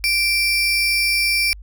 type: tone pair together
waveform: 35% pulse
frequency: 2349 / 5359 Hz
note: D7 / E8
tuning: 0 / +28 cents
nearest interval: octave + major second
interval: 1428 cents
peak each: -15 / -20 dBFS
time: 0.04-1.53 s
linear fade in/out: 0 ms
effects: added 50 Hz sine -35 dBFS peak until 1.62 s